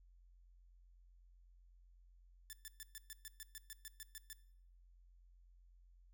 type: tone bursts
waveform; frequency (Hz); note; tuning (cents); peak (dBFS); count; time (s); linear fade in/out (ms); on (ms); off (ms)
5% pulse; 1760; A6; 0; -37; 13; 2.5-4.33; 0; 30; 120
effects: noise-tail reverb RT60 0.7 s tail -20 dB re dry + added 44 Hz sine -62 dBFS peak until 6.13 s